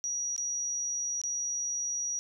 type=tone with dropouts; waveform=sine; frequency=5780 Hz; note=F#8; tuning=41 cents flat; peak=-30 dBFS; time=0.04-2.19 s; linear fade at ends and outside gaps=0 ms; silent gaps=0.363-0.379 / 1.215-1.237 s; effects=none